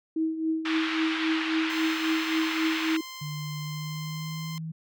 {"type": "tone with tremolo", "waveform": "sine", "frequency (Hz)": 320, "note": "D#4", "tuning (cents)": 49, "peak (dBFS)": -22, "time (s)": [0.16, 3.01], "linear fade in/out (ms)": 5, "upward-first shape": "triangle", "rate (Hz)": 3.7, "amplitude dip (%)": 70}
{"type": "band-pass noise", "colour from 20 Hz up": "white", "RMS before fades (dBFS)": -32, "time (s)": [0.65, 2.97], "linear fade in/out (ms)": 5, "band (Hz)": [1000, 3200], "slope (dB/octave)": 24}
{"type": "tone", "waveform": "10% pulse", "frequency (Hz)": 1043, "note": "C6", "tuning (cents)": -6, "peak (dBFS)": -30, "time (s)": [1.7, 4.58], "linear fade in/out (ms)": 0}
{"type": "tone with pitch glide", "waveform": "sine", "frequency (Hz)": [150.2, 160.98], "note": ["D3", "E3"], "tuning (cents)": [39, -41], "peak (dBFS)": -32, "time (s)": [3.21, 4.72], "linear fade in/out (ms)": 10, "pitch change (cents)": 120, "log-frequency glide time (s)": [3.53, 4.53]}
{"effects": []}